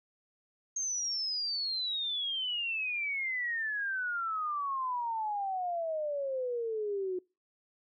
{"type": "exponential sweep", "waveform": "sine", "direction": "down", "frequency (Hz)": [6460, 360], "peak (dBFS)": -31, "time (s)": [0.76, 7.19], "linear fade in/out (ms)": 5, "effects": ["noise-tail reverb RT60 0.3 s tail -26 dB re dry"]}